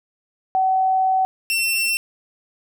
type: tone pair in turn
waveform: sine / sawtooth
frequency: 757 / 2702 Hz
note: F#5 / E7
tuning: +39 / +42 cents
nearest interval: octave + minor seventh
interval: 2203 cents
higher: second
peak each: -15 dBFS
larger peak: neither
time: 0.55-1.25 / 1.5-1.97 s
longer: first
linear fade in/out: 0 ms
effects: none